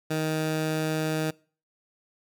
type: tone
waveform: 15% pulse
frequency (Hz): 156.8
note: D#3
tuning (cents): +14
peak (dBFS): -19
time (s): 0.1-1.31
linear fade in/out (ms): 10
effects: noise-tail reverb RT60 0.4 s tail -24 dB re dry